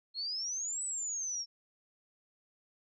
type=exponential two-way sweep; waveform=sine; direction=up then down; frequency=4186 to 8060 to 5430 Hz; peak=-34 dBFS; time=0.14-1.46 s; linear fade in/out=50 ms; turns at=0.84 s; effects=none